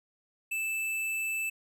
sine tone with tanh clipping, 2637 Hz, E7, in tune, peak -31 dBFS, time 0.51-1.5 s, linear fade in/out 10 ms, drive 18 dB, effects none

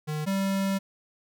square tone pair in turn, 152.5 / 194.67 Hz, D#3 / G3, -34 / -12 cents, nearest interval major third, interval 422 cents, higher second, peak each -29 / -25 dBFS, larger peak second, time 0.07-0.26 / 0.26-0.79 s, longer second, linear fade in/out 20 ms, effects none

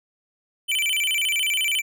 square tone with vibrato, 2668 Hz, E7, 20 cents sharp, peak -21 dBFS, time 0.68-1.82 s, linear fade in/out 20 ms, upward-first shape square, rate 14 Hz, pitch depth 230 cents each way, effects none

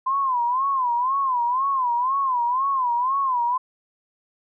sine tone with vibrato, 1025 Hz, C6, 36 cents flat, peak -19 dBFS, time 0.06-3.58 s, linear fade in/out 10 ms, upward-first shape sine, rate 2 Hz, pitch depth 140 cents each way, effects none

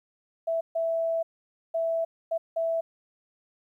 sine tone bursts at uneven times, 659.3 Hz, E5, in tune, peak -24 dBFS, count 5, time 0.47-0.61 / 0.75-1.23 / 1.74-2.05 / 2.31-2.38 / 2.56-2.81 s, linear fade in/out 10 ms, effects 11-bit

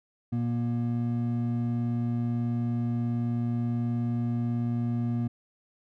triangle tone pair together, 119 / 237.6 Hz, A#2 / A#3, +36 / +33 cents, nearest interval octave, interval 1197 cents, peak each -26 / -27 dBFS, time 0.32-5.28 s, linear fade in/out 10 ms, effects none

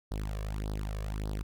sawtooth tone with flanger, 51.91 Hz, G#1, in tune, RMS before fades -35 dBFS, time 0.11-1.43 s, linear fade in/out 5 ms, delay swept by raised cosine 0.2 to 1.8 ms, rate 1.7 Hz, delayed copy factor +0.9, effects none

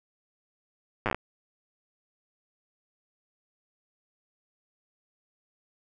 slowing click train, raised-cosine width 0.5 ms, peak -12 dBFS, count 8, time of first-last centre 1.06-1.146 s, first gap 8 ms, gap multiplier 1.14, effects none

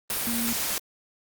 sine tone in noise, 233.1 Hz, A#3, in tune, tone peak -28 dBFS, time 0.27-0.53 s, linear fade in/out 0 ms, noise white, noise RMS -28 dBFS, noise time 0.1-0.78 s, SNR -3 dB, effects Opus 32 kbps

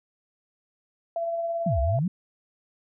sine tone with tremolo, 673 Hz, E5, 36 cents sharp, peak -24 dBFS, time 1.16-1.99 s, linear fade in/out 2 ms, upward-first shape triangle, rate 18 Hz, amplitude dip 35%
sine exponential two-way sweep, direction down then up, 207.7 to 63.1 to 198.5 Hz, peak -22 dBFS, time 1.66-2.08 s, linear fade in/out 5 ms, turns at 1.8 s
effects none

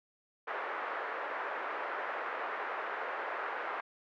white band-pass noise, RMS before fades -38 dBFS, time 0.47-3.81 s, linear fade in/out 10 ms, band 430 to 1700 Hz, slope 24 dB/octave, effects none

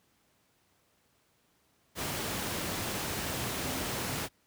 sine tone in noise, 261.6 Hz, C4, in tune, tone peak -41 dBFS, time 3.61-3.85 s, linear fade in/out 50 ms, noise pink, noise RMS -34 dBFS, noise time 1.95-4.29 s, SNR -10 dB, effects pink hiss -70 dBFS RMS until 4.46 s + high-pass 80 Hz 12 dB/octave

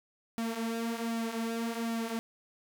sawtooth tone with flanger, 229.1 Hz, A#3, 30 cents flat, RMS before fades -34 dBFS, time 0.38-2.19 s, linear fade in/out 0 ms, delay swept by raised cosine 1.9 to 7.8 ms, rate 1.3 Hz, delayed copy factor -0.65, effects none

